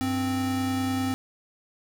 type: tone pair together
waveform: square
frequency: 97.2 / 261.6 Hz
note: G2 / C4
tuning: -14 / 0 cents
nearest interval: octave + perfect fourth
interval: 1714 cents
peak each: -33 / -26 dBFS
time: 0.01-1.14 s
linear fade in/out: 0 ms
effects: none